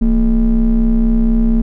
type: ring-modulated tone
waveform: triangle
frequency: 97.9 Hz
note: G2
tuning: 2 cents flat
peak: -4 dBFS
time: 0.01-1.62 s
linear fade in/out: 10 ms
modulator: 130 Hz
effects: none